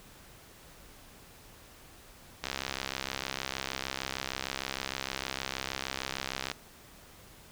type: click train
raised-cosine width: 0.2 ms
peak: -15 dBFS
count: 272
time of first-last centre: 2.44-6.515 s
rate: 66.5 Hz
effects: pink hiss -54 dBFS RMS until 7.51 s